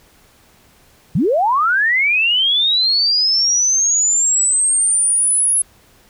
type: linear sweep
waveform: sine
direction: up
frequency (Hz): 123.47 to 10670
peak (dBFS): -12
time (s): 1.15-5.62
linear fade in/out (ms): 5
effects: pink hiss -51 dBFS RMS until 6.09 s